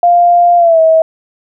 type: tone with pitch glide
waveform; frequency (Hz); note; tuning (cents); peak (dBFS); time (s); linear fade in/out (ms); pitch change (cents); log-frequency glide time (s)
sine; 698.5 to 644.2; F5 to E5; 0 to -40; -4; 0.03-1.02; 2; -140; 0.57-0.8
effects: none